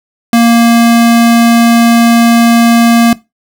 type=tone; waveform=square; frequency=233.1 Hz; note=A#3; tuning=in tune; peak=-4 dBFS; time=0.33-3.13 s; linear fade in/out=2 ms; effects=noise-tail reverb RT60 0.2 s tail -18 dB re dry